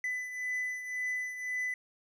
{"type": "beating tone pair", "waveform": "triangle", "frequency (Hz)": [2000, 2001.9], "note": ["B6", "B6"], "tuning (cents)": [21, 23], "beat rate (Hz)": 1.9, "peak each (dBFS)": [-32, -39], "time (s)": [0.04, 1.74], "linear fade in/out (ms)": 2, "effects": []}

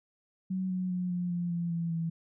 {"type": "tone with pitch steps", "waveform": "sine", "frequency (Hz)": [187.2, 183.88, 180.61, 177.41, 174.26, 171.17, 168.13, 165.15], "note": ["F#3", "F#3", "F#3", "F3", "F3", "F3", "E3", "E3"], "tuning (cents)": [20, -10, -42, 28, -4, -34, 34, 4], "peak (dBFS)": -29, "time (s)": [0.5, 2.1], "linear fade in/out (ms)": 10, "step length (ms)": 200, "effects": []}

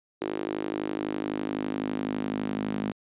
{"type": "tone with high-pass filter sweep", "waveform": "sawtooth", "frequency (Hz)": 51.91, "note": "G#1", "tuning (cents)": 0, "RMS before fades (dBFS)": -31, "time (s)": [0.21, 2.92], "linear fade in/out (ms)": 5, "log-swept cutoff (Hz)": [350, 220], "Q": 3.8, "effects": ["resampled to 8000 Hz"]}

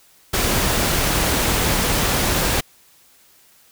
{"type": "noise", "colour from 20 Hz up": "pink", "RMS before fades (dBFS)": -19, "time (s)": [0.33, 2.61], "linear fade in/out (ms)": 10, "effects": ["white hiss -53 dBFS RMS until 3.71 s"]}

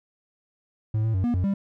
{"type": "tone with pitch steps", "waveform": "triangle", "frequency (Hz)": [108.8, 111.6, 93.8, 240.1, 90.7, 197.6], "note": ["A2", "A2", "F#2", "B3", "F#2", "G3"], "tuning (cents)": [-19, 25, 24, -49, -34, 14], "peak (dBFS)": -19, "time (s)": [0.94, 1.54], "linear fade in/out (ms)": 5, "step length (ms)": 100, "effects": []}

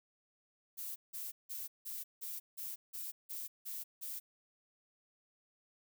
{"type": "noise bursts", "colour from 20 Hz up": "violet", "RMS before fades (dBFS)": -43, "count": 10, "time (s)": [0.77, 4.2], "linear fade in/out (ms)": 20, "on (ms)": 190, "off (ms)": 170, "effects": []}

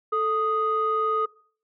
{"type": "tone pair together", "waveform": "sine", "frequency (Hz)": [439.1, 1244.5], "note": ["A4", "D#6"], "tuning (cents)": [-4, 0], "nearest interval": "octave + tritone", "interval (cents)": 1804, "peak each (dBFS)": [-25, -22], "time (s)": [0.12, 1.26], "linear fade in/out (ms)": 10, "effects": ["noise-tail reverb RT60 0.5 s tail -23 dB re dry", "tanh soft clip ceiling -15 dBFS"]}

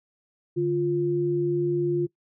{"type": "tone pair together", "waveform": "sine", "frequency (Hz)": [146.83, 349.6], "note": ["D3", "F4"], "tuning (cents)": [0, 2], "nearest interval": "octave + minor third", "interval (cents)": 1502, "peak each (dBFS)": [-28, -22], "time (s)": [0.56, 2.07], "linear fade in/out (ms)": 20, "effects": ["noise-tail reverb RT60 0.1 s tail -20 dB re dry"]}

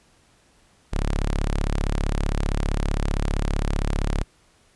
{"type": "tone", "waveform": "sawtooth", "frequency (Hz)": 35.36, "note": "C#1", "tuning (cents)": 35, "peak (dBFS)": -17, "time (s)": [0.92, 4.24], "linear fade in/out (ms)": 20, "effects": ["pink hiss -59 dBFS RMS until 4.75 s", "resampled to 24000 Hz"]}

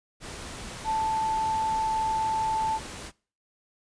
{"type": "tone in noise", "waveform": "sine", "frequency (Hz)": 880, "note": "A5", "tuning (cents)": 0, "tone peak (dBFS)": -24, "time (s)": [0.84, 2.8], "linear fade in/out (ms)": 50, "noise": "pink", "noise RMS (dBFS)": -39, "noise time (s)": [0.2, 3.12], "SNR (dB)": 12, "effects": ["noise-tail reverb RT60 0.4 s tail -23 dB re dry", "resampled to 22050 Hz"]}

